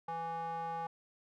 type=tone with band-pass filter; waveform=square; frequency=165.8 Hz; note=E3; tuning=10 cents sharp; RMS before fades=-39 dBFS; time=0.08-0.87 s; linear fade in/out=5 ms; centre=900 Hz; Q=5.6; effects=none